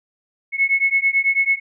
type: beating tone pair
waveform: sine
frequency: 2188 / 2197.1 Hz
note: C#7 / C#7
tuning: -23 / -16 cents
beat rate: 9.1 Hz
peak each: -18 dBFS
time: 0.52-1.6 s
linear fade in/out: 50 ms
effects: none